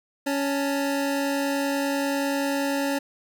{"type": "tone pair together", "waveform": "25% pulse", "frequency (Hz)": [278.9, 887], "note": ["C#4", "A5"], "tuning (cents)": [11, 14], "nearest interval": "octave + minor sixth", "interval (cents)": 2003, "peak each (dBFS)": [-20, -29], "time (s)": [0.26, 2.99], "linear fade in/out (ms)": 10, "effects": []}